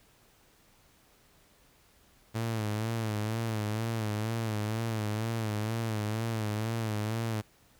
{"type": "tone with vibrato", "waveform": "sawtooth", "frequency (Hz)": 110, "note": "A2", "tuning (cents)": 0, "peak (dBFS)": -26, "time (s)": [2.34, 7.42], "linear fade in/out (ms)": 20, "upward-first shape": "sine", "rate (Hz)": 2.1, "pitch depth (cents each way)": 77, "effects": ["pink hiss -63 dBFS RMS until 7.79 s"]}